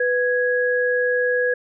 sine tone pair together, 495.3 / 1661.2 Hz, B4 / G#6, +5 / 0 cents, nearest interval octave + major sixth, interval 2095 cents, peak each -19 / -21 dBFS, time 0-1.54 s, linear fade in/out 5 ms, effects none

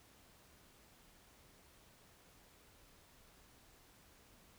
silence, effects pink hiss -65 dBFS RMS until 4.58 s

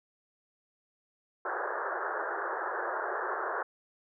white band-pass noise, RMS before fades -34 dBFS, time 1.45-3.63 s, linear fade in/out 5 ms, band 350 to 1700 Hz, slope 96 dB/octave, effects none

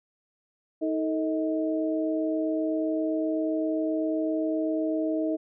sine tone cluster, 316.1 / 443.8 / 633 Hz, D#4 / A4 / D#5, +27 / +15 / +30 cents, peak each -26 / -34 / -30 dBFS, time 0.81-5.37 s, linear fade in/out 20 ms, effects none

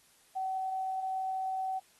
sine tone, 759 Hz, F#5, 44 cents sharp, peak -31 dBFS, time 0.35-1.8 s, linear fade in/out 20 ms, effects white hiss -64 dBFS RMS until 1.99 s + AAC 32 kbps

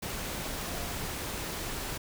sine tone in noise, 698.5 Hz, F5, in tune, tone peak -45 dBFS, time 0.67-0.93 s, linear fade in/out 10 ms, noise pink, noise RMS -36 dBFS, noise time 0.02-1.98 s, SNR -12 dB, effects none

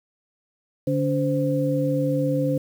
sine tone cluster, 145.7 / 285.5 / 517 Hz, D3 / D4 / C5, -13 / -49 / -21 cents, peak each -24 dBFS, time 0.87-2.58 s, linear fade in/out 5 ms, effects 8-bit

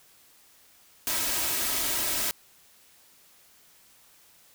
white noise with comb filter, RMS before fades -28 dBFS, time 1.07-2.31 s, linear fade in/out 0 ms, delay 3.1 ms, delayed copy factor +0.5, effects white hiss -58 dBFS RMS until 4.54 s

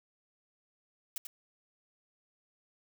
blue noise with echo, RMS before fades -37 dBFS, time 1.16-1.18 s, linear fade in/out 2 ms, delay 90 ms, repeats 1, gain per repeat -6 dB, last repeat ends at 1.27 s, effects none

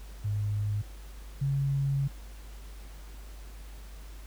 sine tone pair in turn, 103.6 / 138.29 Hz, G#2 / C#3, -4 / -4 cents, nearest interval perfect fourth, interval 500 cents, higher second, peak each -27 / -25 dBFS, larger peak second, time 0.24-0.82 / 1.41-2.08 s, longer second, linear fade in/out 10 ms, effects added 50 Hz sine -42 dBFS peak until 4.26 s + pink hiss -54 dBFS RMS until 4.26 s

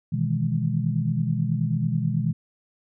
sine chord, E major seventh, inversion second, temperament equal, 123.47 / 155.56 / 164.81 / 207.7 Hz, B2 / D#3 / E3 / G#3, 0 / 0 / 0 / 0 cents, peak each -26 / -26 / -27 / -29 dBFS, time 0.12-2.33 s, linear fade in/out 10 ms, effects none

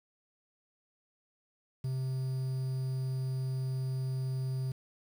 triangle tone with quantisation, 130.81 Hz, C3, in tune, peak -29 dBFS, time 1.84-4.72 s, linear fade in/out 5 ms, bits 9, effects none

